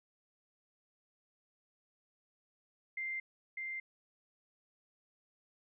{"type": "tone with echo", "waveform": "sine", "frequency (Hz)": 2093, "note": "C7", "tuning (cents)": 0, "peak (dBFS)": -36, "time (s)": [2.97, 3.2], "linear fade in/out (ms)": 5, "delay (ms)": 600, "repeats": 1, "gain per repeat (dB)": -2, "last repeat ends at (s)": 3.8, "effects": []}